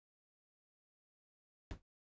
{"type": "noise with exponential decay", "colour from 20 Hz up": "brown", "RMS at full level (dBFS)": -38, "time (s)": [1.71, 1.82], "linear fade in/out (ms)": 0, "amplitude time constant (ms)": 23, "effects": ["resampled to 16000 Hz"]}